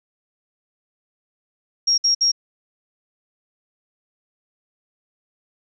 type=tone bursts; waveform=sine; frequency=5588 Hz; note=F8; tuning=in tune; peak=-14 dBFS; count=3; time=1.87-2.318 s; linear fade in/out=10 ms; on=110 ms; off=59 ms; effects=none